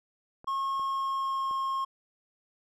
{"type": "clicks", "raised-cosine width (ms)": 1, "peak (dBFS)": -34, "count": 3, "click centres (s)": [0.444, 0.796, 1.511]}
{"type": "tone with pitch glide", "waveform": "triangle", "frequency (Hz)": [1085, 1075], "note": ["C#6", "C6"], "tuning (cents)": [-37, 47], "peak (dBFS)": -26, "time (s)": [0.47, 1.85], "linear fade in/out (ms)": 10, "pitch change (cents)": -16, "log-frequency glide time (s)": [0.77, 1.57]}
{"effects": []}